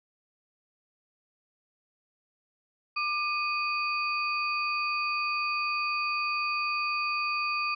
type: tone cluster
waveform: sine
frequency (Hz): 1191 / 2493 / 4619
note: D6 / D#7 / D8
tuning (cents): +24 / +3 / -30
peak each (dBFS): -30 / -30 / -37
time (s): 2.96-7.75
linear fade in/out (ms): 10
effects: none